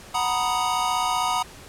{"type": "chord", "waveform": "square", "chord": "B major seventh", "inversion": "second", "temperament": "equal", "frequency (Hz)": [740, 932.3, 987.8, 1244.5], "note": ["F#5", "A#5", "B5", "D#6"], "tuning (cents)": [0, 0, 0, 0], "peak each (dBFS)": -28, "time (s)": [0.14, 1.43], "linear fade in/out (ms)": 10, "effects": ["pink hiss -44 dBFS RMS until 1.68 s", "low-pass 11000 Hz 12 dB/octave"]}